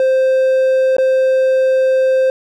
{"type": "tone with dropouts", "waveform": "triangle", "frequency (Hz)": 523.3, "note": "C5", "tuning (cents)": 0, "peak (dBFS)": -8, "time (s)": [0, 2.3], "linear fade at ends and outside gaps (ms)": 1, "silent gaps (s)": [0.967, 0.983], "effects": []}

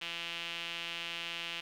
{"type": "tone with band-pass filter", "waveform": "sawtooth", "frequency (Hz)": 169.2, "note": "E3", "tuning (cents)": 45, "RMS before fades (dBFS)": -40, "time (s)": [0.01, 1.61], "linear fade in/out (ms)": 10, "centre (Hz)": 2900, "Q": 3.7, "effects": ["10-bit"]}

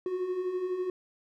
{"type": "beating tone pair", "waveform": "triangle", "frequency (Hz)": [355.9, 367.9], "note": ["F4", "F#4"], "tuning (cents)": [33, -10], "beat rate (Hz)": 12, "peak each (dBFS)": [-36, -28], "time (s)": [0.06, 0.9], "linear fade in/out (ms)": 2, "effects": []}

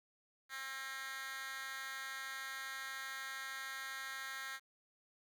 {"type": "tone with high-pass filter", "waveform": "10% pulse", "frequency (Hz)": 267.2, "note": "C4", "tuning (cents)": 36, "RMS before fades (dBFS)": -45, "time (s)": [0.49, 4.6], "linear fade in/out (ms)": 50, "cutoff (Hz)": 1800, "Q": 2.3, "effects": ["11-bit"]}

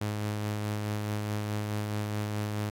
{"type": "tone with tremolo", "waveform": "sawtooth", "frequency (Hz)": 105.1, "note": "G#2", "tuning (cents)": 21, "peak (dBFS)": -25, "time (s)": [0.01, 2.7], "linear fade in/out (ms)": 5, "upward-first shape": "sine", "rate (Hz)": 4.7, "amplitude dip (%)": 25, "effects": ["AAC 64 kbps"]}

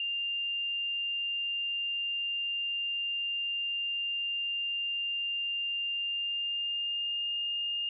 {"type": "tone with pitch glide", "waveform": "sine", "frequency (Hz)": [2796, 2822], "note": ["F7", "F7"], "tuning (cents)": [1, 17], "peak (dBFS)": -30, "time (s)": [0, 7.89], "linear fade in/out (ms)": 2, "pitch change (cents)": 16, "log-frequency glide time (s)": [5.92, 7.35], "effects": []}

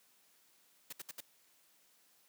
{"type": "noise bursts", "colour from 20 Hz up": "white", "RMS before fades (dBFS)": -45, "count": 4, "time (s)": [0.9, 1.206], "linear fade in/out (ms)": 5, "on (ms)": 27, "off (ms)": 66, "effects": ["white hiss -69 dBFS RMS until 2.28 s", "high-pass 150 Hz 12 dB/octave"]}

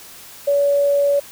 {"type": "tone", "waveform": "sine", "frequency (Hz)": 568, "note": "C#5", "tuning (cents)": 42, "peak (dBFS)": -13, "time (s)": [0.47, 1.2], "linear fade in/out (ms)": 10, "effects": ["white hiss -40 dBFS RMS until 1.31 s"]}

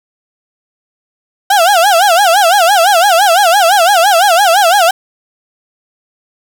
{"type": "tone with vibrato", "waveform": "35% pulse", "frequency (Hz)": 740, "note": "F#5", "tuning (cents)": 0, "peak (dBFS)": -4, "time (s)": [1.5, 4.91], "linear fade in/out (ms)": 5, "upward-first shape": "sine", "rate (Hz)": 5.9, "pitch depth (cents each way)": 210, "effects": []}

